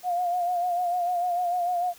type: tone with vibrato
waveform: sine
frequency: 709 Hz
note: F5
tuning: 26 cents sharp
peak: -23 dBFS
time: 0.03-1.94 s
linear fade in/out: 50 ms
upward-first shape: sine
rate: 6.7 Hz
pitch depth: 45 cents each way
effects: white hiss -51 dBFS RMS until 1.98 s